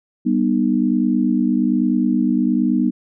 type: chord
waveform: sine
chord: G augmented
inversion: none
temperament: just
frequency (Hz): 196 / 245 / 306.2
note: G3 / B3 / D#4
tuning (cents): 0 / -14 / -28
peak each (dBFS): -20 / -17 / -20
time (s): 0.25-2.91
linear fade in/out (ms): 20
effects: none